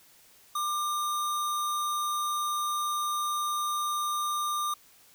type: tone with sample-and-hold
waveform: sine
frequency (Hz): 1191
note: D6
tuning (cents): +24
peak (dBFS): -27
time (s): 0.55-4.74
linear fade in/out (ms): 5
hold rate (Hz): 4900
effects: white hiss -58 dBFS RMS until 5.14 s